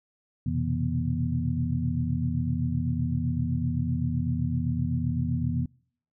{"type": "tone cluster", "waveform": "sine", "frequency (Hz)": [86.3, 123.4, 131.2, 163.5, 241.2], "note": ["F2", "B2", "C3", "E3", "B3"], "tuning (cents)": [-20, -1, 5, -14, -41], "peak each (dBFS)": -31, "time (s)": [0.46, 5.66], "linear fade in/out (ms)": 5, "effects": ["noise-tail reverb RT60 0.6 s tail -26 dB re dry"]}